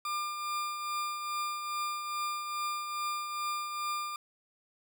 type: tone with tremolo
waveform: 40% pulse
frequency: 1200 Hz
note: D6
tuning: 37 cents sharp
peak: -30 dBFS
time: 0.05-4.16 s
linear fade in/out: 2 ms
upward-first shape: triangle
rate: 2.4 Hz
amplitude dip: 50%
effects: none